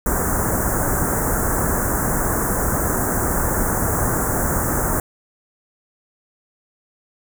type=band-stop noise; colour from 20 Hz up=pink; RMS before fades=-20 dBFS; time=0.06-5 s; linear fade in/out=2 ms; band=1700 to 6800 Hz; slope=48 dB/octave; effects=none